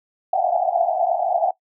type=band-pass noise; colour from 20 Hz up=white; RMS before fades=-20 dBFS; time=0.33-1.51 s; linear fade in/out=5 ms; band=660 to 770 Hz; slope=96 dB/octave; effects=noise-tail reverb RT60 0.1 s tail -19 dB re dry